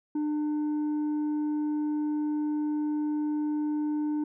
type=tone with tanh clipping; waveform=sine; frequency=300 Hz; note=D4; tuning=37 cents sharp; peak=-27 dBFS; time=0.15-4.24 s; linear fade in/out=5 ms; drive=4 dB; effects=none